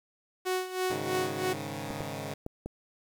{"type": "tone with tremolo", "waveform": "sawtooth", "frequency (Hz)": 370, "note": "F#4", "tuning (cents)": 0, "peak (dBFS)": -23, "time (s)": [0.45, 1.54], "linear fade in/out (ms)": 20, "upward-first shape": "sine", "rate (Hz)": 3.1, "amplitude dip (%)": 75}
{"type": "chord", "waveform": "10% pulse", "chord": "Ab suspended fourth", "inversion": "none", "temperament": "equal", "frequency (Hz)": [103.83, 138.59, 155.56], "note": ["Ab2", "Db3", "Eb3"], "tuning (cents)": [0, 0, 0], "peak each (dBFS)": [-31, -30, -31], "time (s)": [0.9, 2.34], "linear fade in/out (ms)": 5}
{"type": "clicks", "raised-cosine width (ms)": 2, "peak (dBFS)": -23, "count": 4, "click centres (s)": [1.907, 2.006, 2.464, 2.66]}
{"effects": ["9-bit"]}